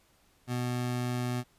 25% pulse tone, 123.47 Hz, B2, in tune, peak -26 dBFS, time 0.47-1.44 s, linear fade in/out 50 ms, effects pink hiss -66 dBFS RMS until 1.58 s + resampled to 32000 Hz

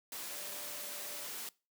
sine tone in noise, 587.3 Hz, D5, in tune, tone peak -54 dBFS, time 0.31-1.25 s, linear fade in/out 2 ms, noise white, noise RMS -43 dBFS, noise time 0.12-1.49 s, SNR -14 dB, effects noise-tail reverb RT60 0.3 s tail -22 dB re dry + high-pass 200 Hz 12 dB/octave

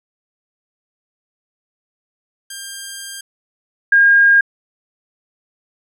5% pulse / sine tone pair in turn, 1598 / 1619.4 Hz, G6 / G#6, +33 / -44 cents, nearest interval unison, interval 23 cents, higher second, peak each -16 / -7 dBFS, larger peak second, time 2.5-3.21 / 3.92-4.41 s, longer first, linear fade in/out 5 ms, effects low-pass 11000 Hz 12 dB/octave

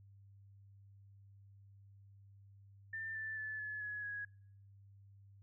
sine tone with pitch steps, 1789 / 1763.4 / 1738.1 / 1713.2 / 1688.6 / 1664.4 Hz, A6 / A6 / A6 / A6 / G#6 / G#6, +28 / +3 / -22 / -47 / +28 / +3 cents, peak -40 dBFS, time 2.93-4.25 s, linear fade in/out 5 ms, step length 220 ms, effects noise-tail reverb RT60 0.7 s tail -26 dB re dry + added 99 Hz sine -58 dBFS peak until 5.42 s

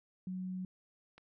sine tone, 185 Hz, F#3, in tune, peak -37 dBFS, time 0.27-0.65 s, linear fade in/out 2 ms
click, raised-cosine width 0.3 ms, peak -39 dBFS, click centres 1.18 s
effects none

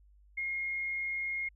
sine tone, 2144 Hz, C7, 42 cents sharp, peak -32 dBFS, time 0.37-1.49 s, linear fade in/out 10 ms, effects added 50 Hz sine -58 dBFS peak until 1.55 s

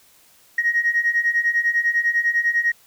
sine beating tone pair, 1874 / 1884 Hz, A#6 / A#6, +9 / +18 cents, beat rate 10 Hz, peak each -21 / -18 dBFS, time 0.58-2.72 s, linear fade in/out 5 ms, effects tanh soft clip ceiling -10 dBFS + white hiss -54 dBFS RMS until 2.86 s

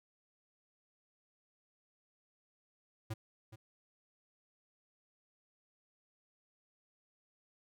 square tone with echo, 110 Hz, A2, in tune, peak -37 dBFS, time 3.1-3.14 s, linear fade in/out 10 ms, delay 420 ms, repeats 1, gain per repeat -13 dB, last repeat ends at 3.56 s, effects none

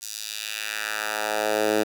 10% pulse tone with high-pass filter sweep, 107.1 Hz, A2, 46 cents flat, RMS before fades -27 dBFS, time 0.01-1.84 s, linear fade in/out 20 ms, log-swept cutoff 6100 to 330 Hz, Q 1.4, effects 8-bit

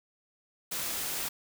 white noise, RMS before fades -34 dBFS, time 0.71-1.29 s, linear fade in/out 10 ms, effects none

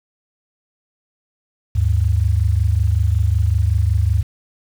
sine tone pair together, 75.7 / 101.05 Hz, D#2 / G#2, -47 / -47 cents, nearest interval perfect fourth, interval 500 cents, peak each -16 dBFS, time 1.75-4.23 s, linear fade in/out 10 ms, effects 7-bit

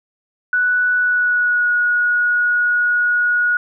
sine tone with pitch glide, 1480 to 1452.9 Hz, F#6 to F#6, 0 to -32 cents, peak -13 dBFS, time 0.53-3.57 s, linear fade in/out 2 ms, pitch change -32 cents, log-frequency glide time 0.96-1.71 s, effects none

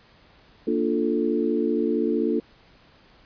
sine chord, Bb major seventh, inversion none, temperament equal, 233.1 / 293.7 / 349.2 / 440 Hz, Bb3 / D4 / F4 / A4, 0 / 0 / 0 / 0 cents, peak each -26 dBFS, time 0.67-2.4 s, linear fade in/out 5 ms, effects pink hiss -55 dBFS RMS until 3.25 s + resampled to 11025 Hz

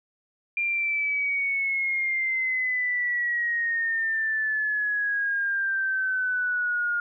sine exponential sweep, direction down, 2394 to 1419 Hz, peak -23 dBFS, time 0.57-7 s, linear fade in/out 2 ms, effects none

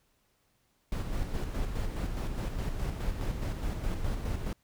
brown noise with tremolo, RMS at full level -31 dBFS, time 0.92-4.53 s, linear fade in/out 2 ms, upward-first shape square, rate 4.8 Hz, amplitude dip 40%, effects pink hiss -72 dBFS RMS until 4.63 s

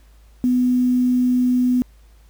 sine tone with quantisation, 249.6 Hz, B3, 19 cents sharp, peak -14 dBFS, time 0.44-1.82 s, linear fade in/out 0 ms, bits 7, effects added 53 Hz sine -46 dBFS peak until 2.29 s + pink hiss -59 dBFS RMS until 2.29 s

